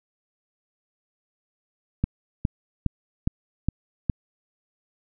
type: click train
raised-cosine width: 5 ms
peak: -9 dBFS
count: 6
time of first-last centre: 2.04-4.098 s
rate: 2.43 Hz
effects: none